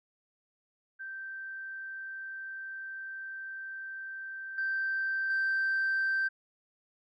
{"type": "tone with level steps", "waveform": "sine", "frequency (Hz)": 1562, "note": "G6", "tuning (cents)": -7, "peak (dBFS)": [-38, -28, -25], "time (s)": [0.99, 6.29], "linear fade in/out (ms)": 20, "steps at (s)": [4.58, 5.3], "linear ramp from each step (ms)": 2, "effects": ["tanh soft clip ceiling -24 dBFS"]}